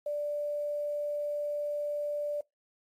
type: tone with quantisation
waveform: sine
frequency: 587.3 Hz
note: D5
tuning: in tune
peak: -30 dBFS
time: 0.06-2.41 s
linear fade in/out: 5 ms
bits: 10
effects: noise-tail reverb RT60 0.2 s tail -25 dB re dry + AAC 48 kbps